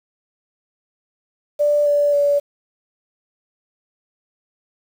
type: tone with pitch steps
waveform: sine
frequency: 587.3 / 580.9 / 574.5 Hz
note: D5 / D5 / D5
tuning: 0 / -19 / -38 cents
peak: -13 dBFS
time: 1.59-2.4 s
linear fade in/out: 20 ms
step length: 270 ms
effects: 7-bit